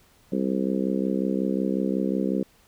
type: harmonic tone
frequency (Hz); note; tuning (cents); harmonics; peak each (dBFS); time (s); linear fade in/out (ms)
65.5; C2; +2; 3 / 4 / 5 / 6 / 7 / 8; -26 / -28 / -30 / -32 / -33 / -34; 0.32-2.43; 5
effects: pink hiss -59 dBFS RMS until 2.67 s